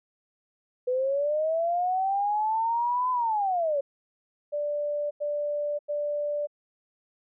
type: linear two-way sweep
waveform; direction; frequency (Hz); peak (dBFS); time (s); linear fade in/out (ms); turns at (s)
sine; up then down; 493.6 to 1017 to 544; -23; 0.87-3.81; 10; 3.11
type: tone bursts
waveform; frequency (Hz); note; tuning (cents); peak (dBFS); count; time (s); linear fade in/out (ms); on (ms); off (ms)
sine; 587.3; D5; 0; -26; 3; 4.52-6.472; 20; 590; 91
effects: none